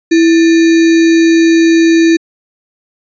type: tone with sample-and-hold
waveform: sine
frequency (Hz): 329.6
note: E4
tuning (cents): 0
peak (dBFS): -4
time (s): 0.11-2.17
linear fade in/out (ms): 10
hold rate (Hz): 2100
effects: resampled to 16000 Hz